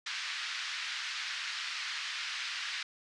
pink band-pass noise, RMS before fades -38 dBFS, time 0.06-2.83 s, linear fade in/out 5 ms, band 1500 to 5200 Hz, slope 24 dB/octave, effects resampled to 24000 Hz

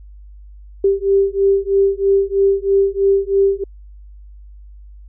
sine beating tone pair, 392 / 395.1 Hz, G4 / G4, 0 / +14 cents, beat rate 3.1 Hz, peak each -15 / -15 dBFS, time 0.84-3.64 s, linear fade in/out 5 ms, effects added 50 Hz sine -36 dBFS peak until 5.08 s

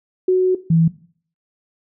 sine tone pair in turn, 370 / 164.2 Hz, F#4 / E3, 0 / -6 cents, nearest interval octave + major second, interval 1406 cents, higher first, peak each -11 dBFS, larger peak neither, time 0.28-0.55 / 0.7-0.88 s, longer first, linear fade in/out 5 ms, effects noise-tail reverb RT60 0.5 s tail -17 dB re dry

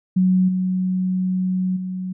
sine tone with level steps, 185 Hz, F#3, in tune, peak -13 / -18 / -24 dBFS, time 0.16-2.13 s, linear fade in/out 10 ms, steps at 0.48 / 1.76 s, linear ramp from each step 10 ms, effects none

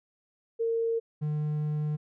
sine / triangle tone pair in turn, 457.7 / 150.85 Hz, A#4 / D3, -32 / +47 cents, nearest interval octave + perfect fifth, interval 1921 cents, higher first, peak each -25 dBFS, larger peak neither, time 0.59-1 / 1.21-1.97 s, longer second, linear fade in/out 20 ms, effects none

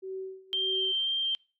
sine tone with tremolo, 380 Hz, F#4, 46 cents sharp, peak -33 dBFS, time 0.02-0.93 s, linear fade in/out 20 ms, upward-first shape sine, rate 1.7 Hz, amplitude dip 90%
sine tone with vibrato, 3152 Hz, G7, 9 cents sharp, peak -26 dBFS, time 0.53-1.35 s, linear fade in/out 0 ms, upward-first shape sine, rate 2 Hz, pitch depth 10 cents each way
effects noise-tail reverb RT60 0.4 s tail -26 dB re dry

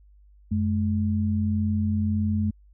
sine tone pair together, 91.3 / 213 Hz, F#2 / G#3, -23 / +44 cents, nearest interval octave + minor third, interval 1467 cents, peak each -24 dBFS, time 0.51-2.51 s, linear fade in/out 10 ms, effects added 50 Hz sine -51 dBFS peak until 2.73 s

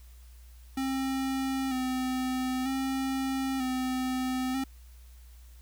square tone with vibrato, 261.6 Hz, C4, in tune, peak -29 dBFS, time 0.77-4.64 s, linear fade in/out 5 ms, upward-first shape square, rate 0.53 Hz, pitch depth 32 cents each way, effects added 60 Hz sine -48 dBFS peak until 5.61 s + white hiss -62 dBFS RMS until 5.61 s

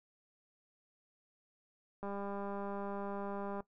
click train, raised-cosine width 1 ms, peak -29 dBFS, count 316, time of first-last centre 2.03-3.605 s, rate 200 Hz, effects noise-tail reverb RT60 0.1 s tail -18 dB re dry

